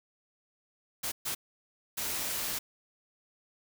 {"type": "noise bursts at uneven times", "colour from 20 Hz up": "white", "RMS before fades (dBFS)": -34, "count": 3, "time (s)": [[1.03, 1.12], [1.25, 1.35], [1.97, 2.59]], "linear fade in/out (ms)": 10, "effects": []}